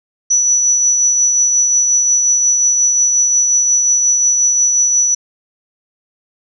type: tone with tremolo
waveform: sine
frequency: 5920 Hz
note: F#8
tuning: in tune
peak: -8 dBFS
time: 0.3-5.15 s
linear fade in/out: 10 ms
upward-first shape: triangle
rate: 5.6 Hz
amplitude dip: 35%
effects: none